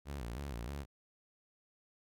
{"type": "tone with vibrato", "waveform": "sawtooth", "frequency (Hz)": 64.2, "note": "C2", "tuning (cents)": -32, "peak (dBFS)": -36, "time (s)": [0.05, 0.86], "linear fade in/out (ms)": 50, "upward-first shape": "square", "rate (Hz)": 3.2, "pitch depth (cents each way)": 170, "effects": []}